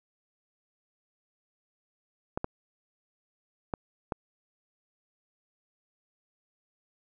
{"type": "clicks", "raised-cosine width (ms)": 1, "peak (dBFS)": -16, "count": 4, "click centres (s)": [2.375, 2.444, 3.738, 4.122], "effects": []}